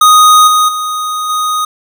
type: tone with level steps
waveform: square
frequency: 1244.5 Hz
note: D#6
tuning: in tune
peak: -3 / -7 / -15 / -12 dBFS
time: 0.01-1.65 s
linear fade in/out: 5 ms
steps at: 0.47 / 0.68 / 1.29 s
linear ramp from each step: 10 ms
effects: none